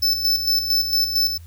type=tone with tremolo; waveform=square; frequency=5274 Hz; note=E8; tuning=in tune; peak=-16 dBFS; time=0.02-1.38 s; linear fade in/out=10 ms; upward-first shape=square; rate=4.4 Hz; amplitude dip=55%; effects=added 84 Hz sine -38 dBFS peak until 1.46 s + white hiss -55 dBFS RMS until 1.46 s